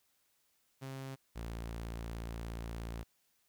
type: tone pair in turn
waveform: sawtooth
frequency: 134.1 / 56.89 Hz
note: C3 / A#1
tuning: +43 / -42 cents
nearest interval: octave + minor third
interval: 1485 cents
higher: first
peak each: -38 / -36 dBFS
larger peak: second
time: 0.81-1.16 / 1.35-3.04 s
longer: second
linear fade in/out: 20 ms
effects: white hiss -75 dBFS RMS until 3.48 s